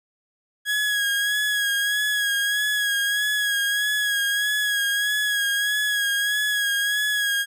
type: tone with vibrato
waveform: 30% pulse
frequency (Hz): 1661.2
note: G#6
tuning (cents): 0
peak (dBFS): -18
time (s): 0.65-7.46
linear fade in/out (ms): 50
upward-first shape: sine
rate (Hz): 1.6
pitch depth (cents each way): 35
effects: none